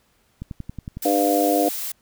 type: click train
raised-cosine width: 5 ms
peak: -19 dBFS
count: 7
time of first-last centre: 0.42-0.97 s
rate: 10.9 Hz
type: noise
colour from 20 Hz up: blue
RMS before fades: -29 dBFS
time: 1.02-1.92 s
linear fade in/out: 5 ms
type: harmonic tone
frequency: 100 Hz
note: G2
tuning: 35 cents sharp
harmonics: 3 / 4 / 5 / 6 / 7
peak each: -21 / -28 / -23 / -26 / -21 dBFS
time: 1.05-1.69 s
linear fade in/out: 5 ms
effects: pink hiss -63 dBFS RMS until 2.01 s